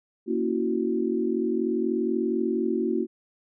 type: chord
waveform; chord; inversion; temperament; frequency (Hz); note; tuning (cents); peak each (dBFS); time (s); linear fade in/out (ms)
sine; F# dominant seventh; first; equal; 233.1 / 277.2 / 329.6 / 370; A#3 / C#4 / E4 / F#4; 0 / 0 / 0 / 0; -28 / -32 / -28 / -27; 0.26-3.07; 50
effects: none